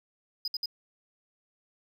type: tone bursts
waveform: triangle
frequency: 4978 Hz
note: D#8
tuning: in tune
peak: -28 dBFS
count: 3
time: 0.45-0.658 s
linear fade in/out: 2 ms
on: 28 ms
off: 62 ms
effects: none